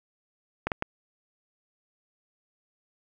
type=clicks; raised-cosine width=0.5 ms; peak=-12 dBFS; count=3; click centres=0.67 / 0.718 / 0.824 s; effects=none